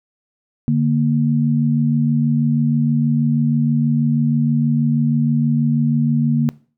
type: tone pair together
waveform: sine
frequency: 146.84 / 233.1 Hz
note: D3 / A#3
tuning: 0 / 0 cents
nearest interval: minor sixth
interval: 800 cents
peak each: -16 dBFS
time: 0.68-6.49 s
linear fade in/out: 0 ms
effects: noise-tail reverb RT60 0.4 s tail -21 dB re dry